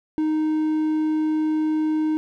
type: tone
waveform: triangle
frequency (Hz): 310.5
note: D#4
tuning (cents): -3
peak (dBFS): -17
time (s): 0.18-2.17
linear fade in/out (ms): 0
effects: none